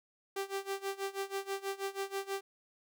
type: tone with tremolo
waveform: sawtooth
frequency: 392 Hz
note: G4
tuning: in tune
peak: -29 dBFS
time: 0.36-2.41 s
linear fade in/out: 5 ms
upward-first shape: sine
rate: 6.2 Hz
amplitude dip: 90%
effects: none